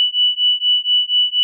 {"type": "beating tone pair", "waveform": "sine", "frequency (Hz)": [2960, 2964.2], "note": ["F#7", "F#7"], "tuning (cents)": [0, 2], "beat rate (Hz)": 4.2, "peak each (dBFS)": -16, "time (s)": [0, 1.43], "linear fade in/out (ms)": 0, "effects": []}